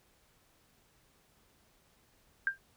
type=tone with exponential decay; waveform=sine; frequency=1590 Hz; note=G6; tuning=24 cents sharp; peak=-23 dBFS; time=2.47-2.58 s; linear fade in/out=1 ms; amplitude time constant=23 ms; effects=pink hiss -68 dBFS RMS until 2.76 s